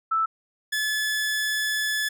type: tone pair in turn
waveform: sine / sawtooth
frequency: 1318.5 / 1721.5 Hz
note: E6 / A6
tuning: 0 / -38 cents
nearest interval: perfect fourth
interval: 462 cents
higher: second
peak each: -20 dBFS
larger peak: neither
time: 0.11-0.26 / 0.72-2.09 s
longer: second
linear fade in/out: 10 ms
effects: none